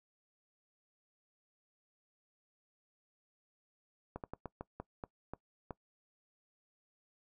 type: slowing click train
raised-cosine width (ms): 1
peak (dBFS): -27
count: 9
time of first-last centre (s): 4.16-5.708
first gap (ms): 78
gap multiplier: 1.25
effects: noise-tail reverb RT60 0.1 s tail -21 dB re dry